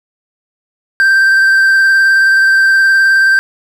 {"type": "tone with vibrato", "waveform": "triangle", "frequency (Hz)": 1568, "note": "G6", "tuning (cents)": 0, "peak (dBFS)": -4, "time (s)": [1, 3.39], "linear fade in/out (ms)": 0, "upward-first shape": "square", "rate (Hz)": 19, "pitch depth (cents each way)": 13, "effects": []}